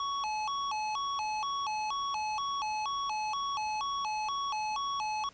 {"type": "tone with vibrato", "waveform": "square", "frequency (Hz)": 978, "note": "B5", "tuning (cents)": -17, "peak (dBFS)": -32, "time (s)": [0, 5.29], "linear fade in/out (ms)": 2, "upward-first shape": "square", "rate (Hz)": 2.1, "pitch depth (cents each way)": 230, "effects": ["pink hiss -58 dBFS RMS until 5.33 s", "resampled to 16000 Hz"]}